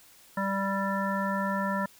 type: harmonic tone with a mistuned harmonic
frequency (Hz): 196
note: G3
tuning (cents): 0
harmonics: 1 / 3 / 5 / 7 / 9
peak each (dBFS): -30 / -34 / -32 / -36 / -35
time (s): 0.37-1.86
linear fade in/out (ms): 5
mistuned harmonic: 7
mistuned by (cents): -16
effects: white hiss -56 dBFS RMS until 1.99 s